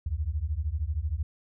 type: beating tone pair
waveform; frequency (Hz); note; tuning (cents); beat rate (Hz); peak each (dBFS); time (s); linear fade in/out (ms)
sine; 69.9 / 82.9; C#2 / E2; +15 / +10; 13; -30; 0.06-1.23; 5
effects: none